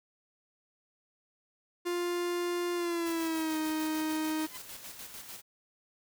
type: tone with pitch glide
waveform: 45% pulse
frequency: 350.6 to 312.3 Hz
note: F4 to D#4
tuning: +7 to +7 cents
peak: -30 dBFS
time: 1.85-4.47 s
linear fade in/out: 20 ms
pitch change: -200 cents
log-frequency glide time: 2.75-3.57 s
type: noise with tremolo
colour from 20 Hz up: white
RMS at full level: -44 dBFS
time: 3.05-5.42 s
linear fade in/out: 20 ms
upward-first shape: square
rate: 6.7 Hz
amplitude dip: 45%
type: tone with exponential growth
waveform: 15% pulse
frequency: 1020 Hz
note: C6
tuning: 44 cents flat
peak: -35 dBFS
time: 4.45-4.57 s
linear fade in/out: 2 ms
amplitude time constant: 26 ms
effects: none